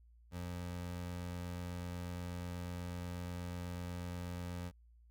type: tone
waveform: 25% pulse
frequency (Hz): 88.2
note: F2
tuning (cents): +18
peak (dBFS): -37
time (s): 0.31-4.72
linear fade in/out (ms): 50
effects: added 58 Hz sine -60 dBFS peak until 5.1 s